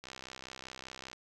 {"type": "click train", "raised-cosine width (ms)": 0.2, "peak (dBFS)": -27, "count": 72, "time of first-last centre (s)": [0.04, 1.131], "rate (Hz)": 65.1, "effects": []}